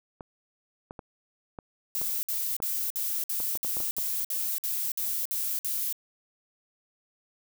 clicks, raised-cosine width 1 ms, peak -25 dBFS, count 12, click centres 0.208 / 0.909 / 0.992 / 1.588 / 2.016 / 2.602 / 3.402 / 3.554 / 3.648 / 3.769 / 3.804 / 3.984 s
violet noise bursts, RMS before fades -30 dBFS, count 12, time 1.95-5.926 s, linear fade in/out 0 ms, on 280 ms, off 56 ms
effects none

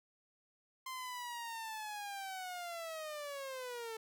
sawtooth linear sweep, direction down, 1046.5 to 440 Hz, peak -38 dBFS, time 0.86-3.97 s, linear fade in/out 5 ms, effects none

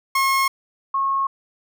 30% pulse / sine tone pair in turn, 1080 / 1089.4 Hz, C#6 / C#6, -45 / -30 cents, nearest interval unison, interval 15 cents, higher second, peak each -14 / -18 dBFS, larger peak first, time 0.15-0.48 / 0.94-1.27 s, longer neither, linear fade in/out 5 ms, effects none

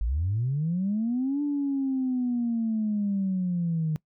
sine linear two-way sweep, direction up then down, 48.26 to 292.8 to 153.2 Hz, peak -23 dBFS, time 0.01-3.96 s, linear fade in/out 0 ms, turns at 1.42 s, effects noise-tail reverb RT60 0.1 s tail -23 dB re dry + tanh soft clip ceiling -19 dBFS

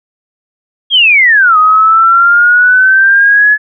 sine exponential two-way sweep, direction down then up, 3322 to 1244.5 to 1712 Hz, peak -3 dBFS, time 0.9-3.58 s, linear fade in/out 50 ms, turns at 1.57 s, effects none

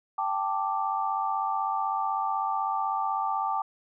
sine chord, G suspended second, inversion none, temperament equal, 784 / 880 / 1174.7 Hz, G5 / A5 / D6, 0 / 0 / 0 cents, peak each -30 dBFS, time 0.18-3.62 s, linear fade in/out 5 ms, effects none

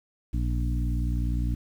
harmonic tone with a mistuned harmonic, 59.5 Hz, A#1, 36 cents sharp, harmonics 1 / 2 / 3 / 4 / 5, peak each -25 / -31 / -37 / -37 / -38 dBFS, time 0.33-1.55 s, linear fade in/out 10 ms, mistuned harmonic 1, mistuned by -28 cents, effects 9-bit

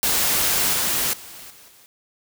white noise with level steps, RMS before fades -20 / -22 / -40 / -47 / -51 dBFS, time 0.03-1.86 s, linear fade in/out 0 ms, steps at 0.73 / 1.13 / 1.5 / 1.68 s, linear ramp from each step 5 ms, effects none

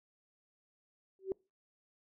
sine tone with exponential growth, 382.9 Hz, G4, 41 cents flat, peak -28 dBFS, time 1.19-1.32 s, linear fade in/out 1 ms, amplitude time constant 28 ms, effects noise-tail reverb RT60 0.3 s tail -26 dB re dry

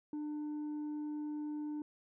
sine tone with tanh clipping, 299.2 Hz, D4, 32 cents sharp, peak -38 dBFS, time 0.13-1.82 s, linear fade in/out 2 ms, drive 3 dB, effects none

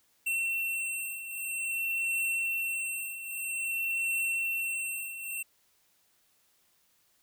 square beating tone pair, 2707 / 2707.51 Hz, E7 / E7, +45 / +46 cents, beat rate 0.51 Hz, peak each -37 / -32 dBFS, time 0.26-5.43 s, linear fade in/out 10 ms, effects white hiss -69 dBFS RMS until 7.22 s

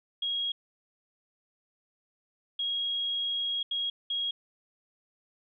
sine tone bursts at uneven times, 3289 Hz, G#7, 18 cents flat, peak -28 dBFS, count 4, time 0.22-0.52 / 2.59-3.63 / 3.71-3.9 / 4.1-4.31 s, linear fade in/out 5 ms, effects none

